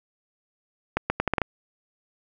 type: accelerating click train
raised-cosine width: 0.5 ms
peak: -7 dBFS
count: 7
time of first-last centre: 0.97-1.417 s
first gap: 130 ms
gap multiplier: 0.77
effects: none